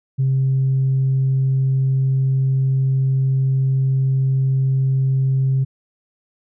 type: tone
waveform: sine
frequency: 133.3 Hz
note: C3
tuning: 33 cents sharp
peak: -13 dBFS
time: 0.18-5.65 s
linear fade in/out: 20 ms
effects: tanh soft clip ceiling -11 dBFS